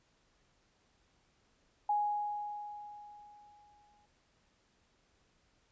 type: tone with exponential decay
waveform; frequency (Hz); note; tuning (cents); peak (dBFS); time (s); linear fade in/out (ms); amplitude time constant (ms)
sine; 830.6; G#5; 0; -27; 1.89-4.06; 5; 470
effects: pink hiss -72 dBFS RMS until 5.71 s + resampled to 16000 Hz